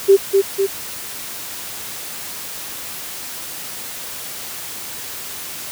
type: tone with echo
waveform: sine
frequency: 392 Hz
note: G4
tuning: in tune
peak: -5 dBFS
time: 0.08-0.17 s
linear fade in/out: 20 ms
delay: 250 ms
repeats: 2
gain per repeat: -4 dB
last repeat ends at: 0.67 s
effects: white hiss -30 dBFS RMS until 5.71 s + high-pass 60 Hz 12 dB/octave